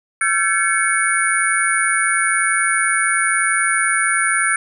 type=tone cluster; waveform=sine; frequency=1351 / 1542 / 1714 / 2221 / 9510 Hz; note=E6 / G6 / A6 / C#7 / D9; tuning=+42 / -29 / -46 / +3 / +21 cents; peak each=-21 dBFS; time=0.21-4.56 s; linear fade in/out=2 ms; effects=none